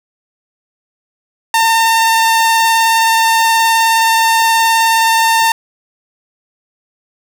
sawtooth tone with vibrato, 905 Hz, A5, 48 cents sharp, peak -5 dBFS, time 1.54-5.52 s, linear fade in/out 2 ms, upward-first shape sine, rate 19 Hz, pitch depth 14 cents each way, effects none

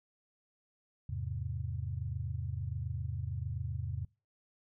sine chord, E augmented, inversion none, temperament equal, 82.41 / 103.83 / 130.81 Hz, E2 / G#2 / B#2, 0 / 0 / 0 cents, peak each -39 / -39 / -39 dBFS, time 1.09-4.05 s, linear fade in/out 5 ms, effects noise-tail reverb RT60 0.3 s tail -25 dB re dry

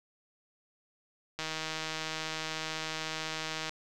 click train, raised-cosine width 0.2 ms, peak -18 dBFS, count 365, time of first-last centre 1.39-3.694 s, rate 158 Hz, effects none

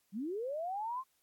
sine linear sweep, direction up, 178.2 to 1071 Hz, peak -35 dBFS, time 0.12-1.04 s, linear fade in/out 50 ms, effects white hiss -75 dBFS RMS until 1.22 s + AAC 64 kbps

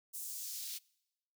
white noise with high-pass filter sweep, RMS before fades -43 dBFS, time 0.13-0.79 s, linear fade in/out 20 ms, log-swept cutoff 8500 to 3400 Hz, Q 1.3, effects noise-tail reverb RT60 0.9 s tail -25 dB re dry

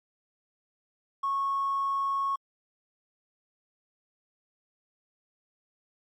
triangle tone, 1100 Hz, C#6, 14 cents flat, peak -22 dBFS, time 1.23-2.36 s, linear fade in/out 10 ms, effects tanh soft clip ceiling -23 dBFS + MP3 64 kbps

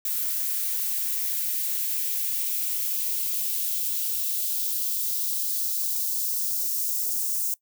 violet noise with high-pass filter sweep, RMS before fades -27 dBFS, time 0.05-7.54 s, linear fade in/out 2 ms, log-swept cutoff 1300 to 6300 Hz, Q 1.4, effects noise-tail reverb RT60 0.1 s tail -21 dB re dry

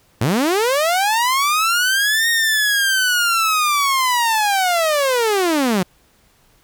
sawtooth linear two-way sweep, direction up then down, 98 to 1864.7 to 172.9 Hz, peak -11 dBFS, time 0.21-5.83 s, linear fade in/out 5 ms, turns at 2.29 s, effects pink hiss -56 dBFS RMS until 6.63 s

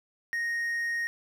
triangle tone, 1864.7 Hz, A#6, in tune, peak -26 dBFS, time 0.33-1.07 s, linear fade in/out 0 ms, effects none

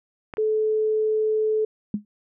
clicks, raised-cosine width 0.5 ms, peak -20 / -23 dBFS, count 2, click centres 0.338 / 0.371 s
sine tone, 433.2 Hz, A4, 27 cents flat, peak -19 dBFS, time 0.38-1.65 s, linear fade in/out 5 ms
sine tone with exponential decay, 207.7 Hz, G#3, in tune, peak -18 dBFS, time 1.94-2.05 s, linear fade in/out 2 ms, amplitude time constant 22 ms
effects none

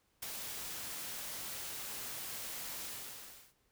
white noise with ADSR envelope, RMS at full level -37 dBFS, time 0.22-3.54 s, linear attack 11 ms, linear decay 3 ms, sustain -6 dB, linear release 720 ms, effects pink hiss -75 dBFS RMS until 3.71 s

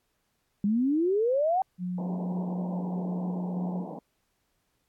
sine exponential sweep, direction up, 196 to 784 Hz, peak -22 dBFS, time 0.64-1.62 s, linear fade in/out 2 ms
sine tone, 180 Hz, F#3, 47 cents flat, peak -29 dBFS, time 1.78-3.86 s, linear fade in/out 50 ms
pink band-pass noise, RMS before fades -39 dBFS, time 1.98-3.99 s, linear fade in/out 2 ms, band 160 to 970 Hz, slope 96 dB/octave
effects pink hiss -75 dBFS RMS until 4.88 s + AAC 64 kbps

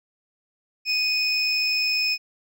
triangle tone pair together, 2492 / 5241 Hz, D#7 / E8, +2 / -11 cents, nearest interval octave + minor second, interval 1287 cents, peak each -22 / -22 dBFS, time 0.85-2.18 s, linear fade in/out 50 ms, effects none

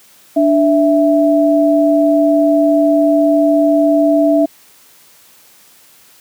sine tone pair together, 293.9 / 659.8 Hz, D4 / E5, +1 / +1 cents, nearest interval octave + major second, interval 1400 cents, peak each -11 dBFS, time 0.36-4.46 s, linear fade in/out 10 ms, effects white hiss -46 dBFS RMS until 6.2 s + high-pass 100 Hz 12 dB/octave

